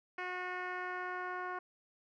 10% pulse tone with low-pass filter sweep, 363.3 Hz, F#4, 32 cents flat, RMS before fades -40 dBFS, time 0.18-1.59 s, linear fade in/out 5 ms, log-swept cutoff 2300 to 1300 Hz, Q 1.7, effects none

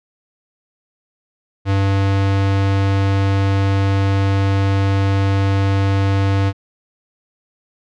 square tone, 98 Hz, G2, in tune, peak -14 dBFS, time 1.65-6.53 s, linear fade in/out 50 ms, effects low-pass 4000 Hz 12 dB/octave

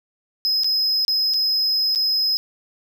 triangle tone with dropouts, 5090 Hz, D#8, 39 cents sharp, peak -16 dBFS, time 0.45-2.37 s, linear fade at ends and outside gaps 0 ms, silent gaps 0.635-0.644 / 1.05-1.081 / 1.337-1.342 / 1.95-1.958 s, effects none

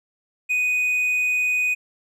triangle tone, 2489 Hz, D#7, in tune, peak -17 dBFS, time 0.49-1.75 s, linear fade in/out 20 ms, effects none

